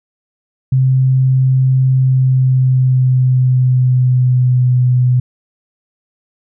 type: tone with pitch glide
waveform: sine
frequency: 130.81 to 125.34 Hz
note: C3 to B2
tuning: 0 to +26 cents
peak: -8 dBFS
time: 0.72-5.2 s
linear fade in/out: 5 ms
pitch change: -74 cents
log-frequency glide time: 1.93-4.79 s
effects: none